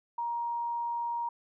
sine tone, 942 Hz, A#5, 18 cents sharp, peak -30 dBFS, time 0.18-1.29 s, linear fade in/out 5 ms, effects none

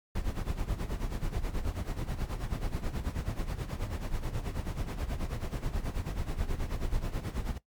brown noise with tremolo, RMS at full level -30 dBFS, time 0.15-7.58 s, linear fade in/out 5 ms, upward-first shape sine, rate 9.3 Hz, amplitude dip 75%, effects noise-tail reverb RT60 0.1 s tail -17 dB re dry + MP3 96 kbps

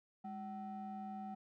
triangle ring-modulated tone, 277.2 Hz, C#4, in tune, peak -38 dBFS, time 0.24-1.35 s, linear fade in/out 10 ms, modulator 483 Hz, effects none

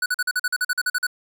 square tone bursts, 1480 Hz, F#6, in tune, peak -20 dBFS, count 13, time 0.02-1.068 s, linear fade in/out 5 ms, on 40 ms, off 44 ms, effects none

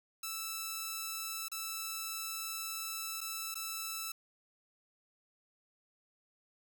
5% pulse tone with dropouts, 1318.5 Hz, E6, in tune, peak -26 dBFS, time 0.23-4.12 s, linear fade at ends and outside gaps 5 ms, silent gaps 1.484-1.516 / 3.207-3.212 / 3.544-3.554 s, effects none

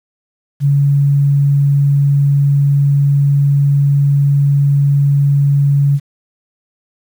sine tone, 141.4 Hz, C#3, 35 cents sharp, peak -8 dBFS, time 0.6-6 s, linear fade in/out 50 ms, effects 7-bit

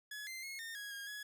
sawtooth tone with pitch steps, 1695 / 2080 / 2165 / 1825 / 1659 / 1626 / 1683 Hz, G#6 / C7 / C#7 / A#6 / G#6 / G#6 / G#6, +35 / -11 / -41 / -37 / -2 / -37 / +23 cents, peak -40 dBFS, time 0.11-1.23 s, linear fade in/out 5 ms, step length 160 ms, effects none

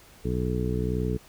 harmonic tone, 61.74 Hz, B1, in tune, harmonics 1 / 2 / 3 / 4 / 5 / 6 / 7, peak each -30 / -30 / -31 / -36 / -36 / -38 / -32 dBFS, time 0.24-1.18 s, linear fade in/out 20 ms, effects pink hiss -53 dBFS RMS until 1.28 s

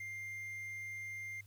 triangle tone, 2100 Hz, C7, 6 cents sharp, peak -40 dBFS, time 0-1.41 s, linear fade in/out 5 ms, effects added 100 Hz sine -56 dBFS peak until 1.46 s + white hiss -69 dBFS RMS until 1.46 s

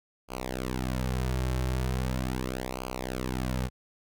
sawtooth tone with flanger, 63.6 Hz, C2, 48 cents flat, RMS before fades -31 dBFS, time 0.28-3.7 s, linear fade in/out 50 ms, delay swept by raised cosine 0.54 to 4.14 ms, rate 0.39 Hz, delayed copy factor -0.9, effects none

